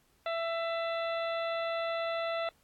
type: harmonic tone with a mistuned harmonic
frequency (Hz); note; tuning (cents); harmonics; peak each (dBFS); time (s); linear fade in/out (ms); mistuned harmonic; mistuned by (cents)
666; E5; +18; 1 / 2 / 3 / 4 / 5 / 6; -32 / -38 / -42 / -44 / -46 / -48; 0.26-2.49; 2; 5; +68
effects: pink hiss -69 dBFS RMS until 2.63 s + AAC 64 kbps